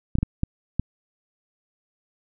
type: clicks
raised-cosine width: 5 ms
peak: -9 dBFS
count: 5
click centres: 0.154 / 0.186 / 0.23 / 0.434 / 0.796 s
effects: none